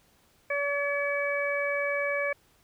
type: harmonic tone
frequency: 570 Hz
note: C#5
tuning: 48 cents sharp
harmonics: 1 / 2 / 3 / 4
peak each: -29 / -37 / -33 / -31 dBFS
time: 0.5-2.33 s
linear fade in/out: 5 ms
effects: pink hiss -64 dBFS RMS until 2.63 s